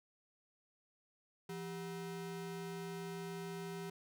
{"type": "ring-modulated tone", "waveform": "square", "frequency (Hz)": 283.2, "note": "C#4", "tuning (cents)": 37, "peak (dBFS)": -40, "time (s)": [1.49, 3.9], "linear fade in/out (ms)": 5, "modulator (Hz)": 113, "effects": []}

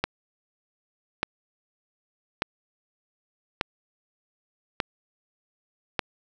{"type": "click train", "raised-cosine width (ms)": 0.3, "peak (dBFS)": -7, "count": 6, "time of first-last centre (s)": [0.04, 5.992], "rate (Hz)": 0.84, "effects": []}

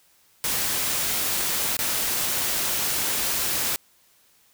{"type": "noise with dropouts", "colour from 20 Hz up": "white", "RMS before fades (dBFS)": -25, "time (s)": [0.44, 3.76], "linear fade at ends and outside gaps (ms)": 0, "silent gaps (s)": [1.768, 1.79], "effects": ["white hiss -60 dBFS RMS until 4.53 s"]}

